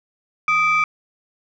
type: tone pair together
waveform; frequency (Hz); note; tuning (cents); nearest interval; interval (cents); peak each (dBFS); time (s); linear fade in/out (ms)
sine; 1244.5 / 2330; D#6 / D7; 0 / -14; major seventh; 1086; -16; 0.48-0.84; 2
effects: tanh soft clip ceiling -10 dBFS